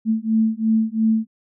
sine beating tone pair, 220 / 222.9 Hz, A3 / A3, 0 / +23 cents, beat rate 2.9 Hz, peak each -19 dBFS, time 0.05-1.27 s, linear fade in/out 50 ms, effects none

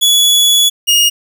sawtooth tone pair in turn, 3398 / 2857 Hz, G#7 / F7, +39 / +39 cents, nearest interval minor third, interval 300 cents, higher first, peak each -4 dBFS, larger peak neither, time 0.01-0.7 / 0.87-1.1 s, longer first, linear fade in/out 20 ms, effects none

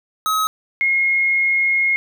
square / sine tone pair in turn, 1276 / 2153 Hz, D#6 / C7, +43 / +49 cents, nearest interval major sixth, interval 906 cents, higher second, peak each -17 / -14 dBFS, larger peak second, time 0.26-0.47 / 0.81-1.96 s, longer second, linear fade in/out 0 ms, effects none

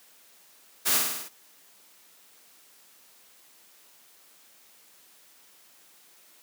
white noise with echo, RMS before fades -24 dBFS, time 0.85-0.99 s, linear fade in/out 20 ms, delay 50 ms, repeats 6, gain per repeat -3 dB, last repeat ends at 1.29 s, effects white hiss -57 dBFS RMS until 6.42 s + high-pass 200 Hz 12 dB/octave

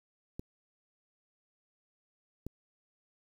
clicks, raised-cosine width 3 ms, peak -26 dBFS, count 2, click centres 0.395 / 2.466 s, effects 9-bit

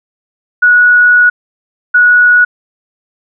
sine tone bursts at uneven times, 1463 Hz, F#6, 20 cents flat, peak -3 dBFS, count 2, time 0.62-1.3 / 1.94-2.45 s, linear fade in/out 10 ms, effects none

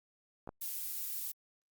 clicks, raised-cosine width 1 ms, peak -30 / -28 dBFS, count 2, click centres 0.475 / 0.491 s
violet noise, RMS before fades -39 dBFS, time 0.61-1.32 s, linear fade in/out 10 ms
effects Opus 48 kbps

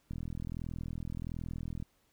click train, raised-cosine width 5 ms, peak -27 dBFS, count 72, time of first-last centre 0.11-1.825 s, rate 41.4 Hz, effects pink hiss -72 dBFS RMS until 2.12 s

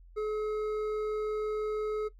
sine tone with hard clipping, 427 Hz, G#4, 48 cents sharp, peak -31 dBFS, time 0.16-2.09 s, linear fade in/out 20 ms, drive 7 dB, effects noise-tail reverb RT60 0.1 s tail -18 dB re dry + added 43 Hz sine -51 dBFS peak until 2.19 s

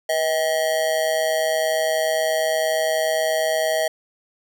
square tone with amplitude modulation, 637 Hz, D#5, 41 cents sharp, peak -16 dBFS, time 0.09-3.88 s, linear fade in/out 5 ms, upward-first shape sine, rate 149 Hz, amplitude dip 75%, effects none

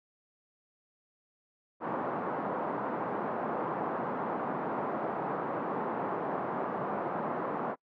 white band-pass noise, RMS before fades -34 dBFS, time 1.8-7.76 s, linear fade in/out 50 ms, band 160 to 1100 Hz, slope 24 dB/octave, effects noise-tail reverb RT60 0.1 s tail -26 dB re dry

